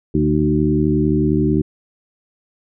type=harmonic tone with a mistuned harmonic; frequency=75.5 Hz; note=D2; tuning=48 cents sharp; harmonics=1 / 2 / 3 / 4 / 5; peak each=-23 / -19 / -20 / -18 / -21 dBFS; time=0.14-1.62 s; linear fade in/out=10 ms; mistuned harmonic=4; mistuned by=+24 cents; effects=none